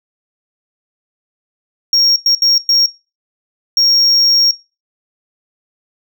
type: tone bursts at uneven times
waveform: sine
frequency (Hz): 5570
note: F8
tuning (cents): -5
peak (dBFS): -5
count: 5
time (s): 1.93-2.16 / 2.26-2.35 / 2.42-2.58 / 2.69-2.86 / 3.77-4.51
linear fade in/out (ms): 2
effects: noise-tail reverb RT60 0.3 s tail -23 dB re dry + tanh soft clip ceiling -7 dBFS